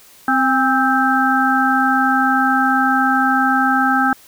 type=harmonic tone with a mistuned harmonic; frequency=261.1 Hz; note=C4; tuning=3 cents flat; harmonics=1 / 3 / 5 / 6; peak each=-18 / -18 / -18 / -18 dBFS; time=0.28-4.13 s; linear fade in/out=2 ms; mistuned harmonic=3; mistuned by=+48 cents; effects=white hiss -46 dBFS RMS until 4.27 s